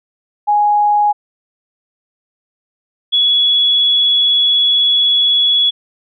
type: tone pair in turn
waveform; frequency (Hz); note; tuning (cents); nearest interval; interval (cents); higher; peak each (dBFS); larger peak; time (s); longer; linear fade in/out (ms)
sine; 830.6 / 3379; G#5 / G#7; 0 / +29; 2 octaves; 2429; second; -9; neither; 0.47-1.13 / 3.12-5.71; second; 20
effects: none